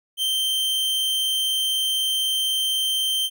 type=tone; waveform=45% pulse; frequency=3128 Hz; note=G7; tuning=4 cents flat; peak=-20 dBFS; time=0.17-3.3 s; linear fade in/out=50 ms; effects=none